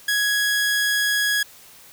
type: tone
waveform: sawtooth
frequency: 1665 Hz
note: G#6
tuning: 4 cents sharp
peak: -15 dBFS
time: 0.08-1.43 s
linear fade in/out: 5 ms
effects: white hiss -47 dBFS RMS until 1.92 s